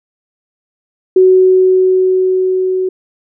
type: tone with level ramp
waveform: sine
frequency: 372.8 Hz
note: F#4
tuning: 13 cents sharp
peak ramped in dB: -3 to -12 dBFS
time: 1.16-2.89 s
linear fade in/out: 5 ms
effects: none